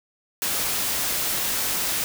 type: noise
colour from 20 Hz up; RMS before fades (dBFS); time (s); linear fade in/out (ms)
white; -25; 0.42-2.04; 0
effects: none